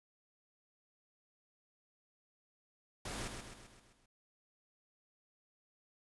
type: noise with echo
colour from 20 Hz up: pink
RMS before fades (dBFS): -42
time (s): 3.05-3.28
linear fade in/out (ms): 5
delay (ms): 130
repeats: 6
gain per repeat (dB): -5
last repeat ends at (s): 4.06
effects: resampled to 24000 Hz